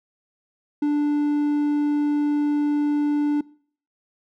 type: tone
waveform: triangle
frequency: 293.7 Hz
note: D4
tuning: in tune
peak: -16 dBFS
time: 0.82-3.41 s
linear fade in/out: 5 ms
effects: noise-tail reverb RT60 0.5 s tail -22 dB re dry